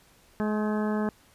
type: harmonic tone with a mistuned harmonic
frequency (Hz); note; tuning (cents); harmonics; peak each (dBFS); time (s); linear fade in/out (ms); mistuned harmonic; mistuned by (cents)
212.3; G#3; +38; 1 / 2 / 3 / 4 / 5 / 6 / 7 / 8; -26 / -32 / -36 / -38 / -40 / -42 / -43 / -44; 0.4-1.09; 0; 7; +61
effects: pink hiss -59 dBFS RMS until 1.34 s + resampled to 32000 Hz